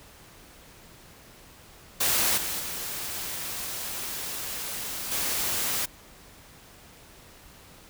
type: noise with level steps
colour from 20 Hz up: white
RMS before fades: -24 / -31 / -34 / -28 dBFS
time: 2-5.86 s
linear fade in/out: 10 ms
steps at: 2.37 / 2.59 / 5.11 s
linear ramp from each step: 10 ms
effects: pink hiss -51 dBFS RMS until 7.89 s